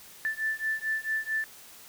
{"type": "beating tone pair", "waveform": "sine", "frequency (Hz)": [1760, 1764.5], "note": ["A6", "A6"], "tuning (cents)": [0, 4], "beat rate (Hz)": 4.5, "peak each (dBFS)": -31, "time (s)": [0.25, 1.44], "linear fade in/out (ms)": 0, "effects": ["white hiss -50 dBFS RMS until 1.88 s"]}